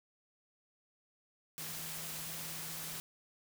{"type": "tone in noise", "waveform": "sine", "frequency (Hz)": 160.9, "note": "E3", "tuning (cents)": -42, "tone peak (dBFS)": -52, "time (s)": [1.58, 3], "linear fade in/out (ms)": 0, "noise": "white", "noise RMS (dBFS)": -43, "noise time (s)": [1.58, 3], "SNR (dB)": -12, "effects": []}